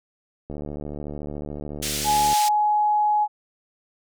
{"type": "click train", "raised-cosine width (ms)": 2, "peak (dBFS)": -20, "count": 136, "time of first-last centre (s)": [0.5, 2.329], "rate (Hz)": 73.8}
{"type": "band-pass noise", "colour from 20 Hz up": "white", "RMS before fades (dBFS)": -28, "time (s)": [1.82, 2.49], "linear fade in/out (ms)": 10, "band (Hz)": [2400, 8400], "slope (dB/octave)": 12}
{"type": "tone", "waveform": "sine", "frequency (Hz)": 841, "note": "G#5", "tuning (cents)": 22, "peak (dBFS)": -17, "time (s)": [2.04, 3.28], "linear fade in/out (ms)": 50}
{"effects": []}